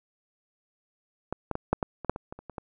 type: clicks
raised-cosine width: 1 ms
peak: -16 / -15 / -16 / -8 / -13 / -23 / -8 / -21 / -24 / -29 / -25 / -21 dBFS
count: 12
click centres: 1.326 / 1.513 / 1.554 / 1.73 / 1.828 / 2.047 / 2.096 / 2.161 / 2.325 / 2.39 / 2.497 / 2.582 s
effects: none